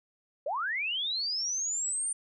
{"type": "linear sweep", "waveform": "sine", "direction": "up", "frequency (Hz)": [513, 9100], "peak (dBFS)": -29, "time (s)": [0.46, 2.13], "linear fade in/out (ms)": 5, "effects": []}